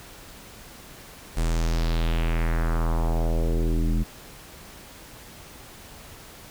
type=tone with low-pass filter sweep; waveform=square; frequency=41.2 Hz; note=E1; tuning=in tune; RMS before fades=-23 dBFS; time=1.36-4.04 s; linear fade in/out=20 ms; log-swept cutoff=9500 to 220 Hz; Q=2.4; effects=pink hiss -45 dBFS RMS until 6.5 s